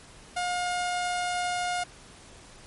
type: tone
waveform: sawtooth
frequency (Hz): 714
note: F5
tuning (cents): +38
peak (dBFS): -23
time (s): 0.36-1.84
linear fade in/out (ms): 10
effects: pink hiss -50 dBFS RMS until 2.66 s + MP3 48 kbps